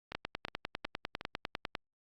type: two click trains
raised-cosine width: 0.3 ms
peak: -18 / -24 dBFS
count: 17 / 4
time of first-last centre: 0.15-1.752 / 0.12-1.211 s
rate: 9.99 / 2.75 Hz
effects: Opus 48 kbps